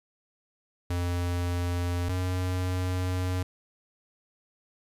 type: tone pair in turn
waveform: square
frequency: 87.9 / 91.46 Hz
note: F2 / F#2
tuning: +12 / -20 cents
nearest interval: minor second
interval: 68 cents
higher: second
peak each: -27 dBFS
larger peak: neither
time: 0.9-2.09 / 2.09-3.43 s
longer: second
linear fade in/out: 5 ms
effects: resampled to 32000 Hz + 10-bit